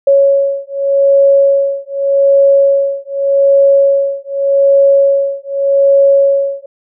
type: beating tone pair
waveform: sine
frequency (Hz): 554 / 554.84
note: C#5 / C#5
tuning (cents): -1 / +1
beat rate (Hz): 0.84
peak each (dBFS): -10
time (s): 0.07-6.66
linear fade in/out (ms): 5
effects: none